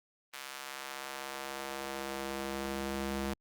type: tone with high-pass filter sweep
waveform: square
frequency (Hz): 68.1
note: C#2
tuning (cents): -30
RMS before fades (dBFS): -39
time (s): 0.33-3.34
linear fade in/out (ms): 10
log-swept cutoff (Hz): 1500 to 150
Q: 0.75
effects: Opus 32 kbps